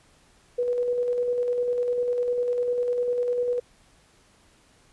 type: tone with tremolo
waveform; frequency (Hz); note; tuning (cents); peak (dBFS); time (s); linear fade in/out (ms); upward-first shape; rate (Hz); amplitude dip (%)
sine; 488.6; B4; -19; -21; 0.58-3.6; 10; square; 10; 30
effects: pink hiss -59 dBFS RMS until 4.92 s + resampled to 24000 Hz